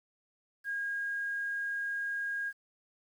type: tone with quantisation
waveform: sine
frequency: 1629 Hz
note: G#6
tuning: 34 cents flat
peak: -32 dBFS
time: 0.64-2.53 s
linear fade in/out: 50 ms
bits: 10
effects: none